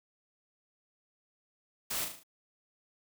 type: noise with echo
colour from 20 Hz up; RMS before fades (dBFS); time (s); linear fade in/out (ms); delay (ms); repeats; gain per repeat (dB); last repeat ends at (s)
white; -35; 1.9-2.05; 10; 37; 5; -5; 2.235
effects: none